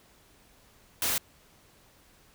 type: noise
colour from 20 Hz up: white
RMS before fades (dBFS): -28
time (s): 1.02-1.18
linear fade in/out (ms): 2
effects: pink hiss -60 dBFS RMS until 2.34 s